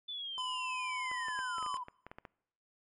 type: linear sweep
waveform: sine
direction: down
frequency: 3520 to 956 Hz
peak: -38 dBFS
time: 0.08-1.84 s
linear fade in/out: 10 ms
type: tone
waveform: square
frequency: 1015 Hz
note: B5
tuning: 47 cents sharp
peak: -38 dBFS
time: 0.38-1.77 s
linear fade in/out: 0 ms
type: clicks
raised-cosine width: 0.5 ms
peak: -31 dBFS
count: 12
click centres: 1.115 / 1.284 / 1.39 / 1.583 / 1.627 / 1.663 / 1.742 / 1.884 / 2.066 / 2.115 / 2.185 / 2.252 s
effects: noise-tail reverb RT60 0.8 s tail -24 dB re dry + MP3 48 kbps